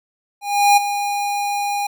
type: tone with ADSR envelope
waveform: square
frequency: 814 Hz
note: G#5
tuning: 35 cents flat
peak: -9 dBFS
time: 0.41-1.87 s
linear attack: 360 ms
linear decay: 14 ms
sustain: -11 dB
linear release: 6 ms
effects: none